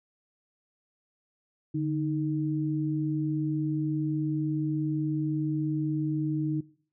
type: tone pair together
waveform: sine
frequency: 147.63 / 311.1 Hz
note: D3 / D#4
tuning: +9 / 0 cents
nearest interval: octave + minor second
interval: 1291 cents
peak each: -29 / -29 dBFS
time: 1.74-6.61 s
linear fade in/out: 10 ms
effects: noise-tail reverb RT60 0.5 s tail -21 dB re dry